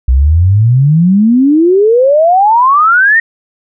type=exponential sweep; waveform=sine; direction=up; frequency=60.6 to 1885 Hz; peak=-4 dBFS; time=0.08-3.2 s; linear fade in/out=5 ms; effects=none